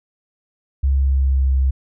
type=tone with pitch glide; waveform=sine; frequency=68 to 66.33 Hz; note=C#2 to C2; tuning=-33 to +24 cents; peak=-13 dBFS; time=0.83-1.71 s; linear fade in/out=10 ms; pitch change=-43 cents; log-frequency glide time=0.95-1.52 s; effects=none